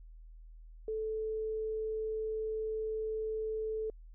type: tone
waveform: sine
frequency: 437.3 Hz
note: A4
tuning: 11 cents flat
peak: -33 dBFS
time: 0.88-3.9 s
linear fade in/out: 2 ms
effects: added 40 Hz sine -49 dBFS peak until 4.14 s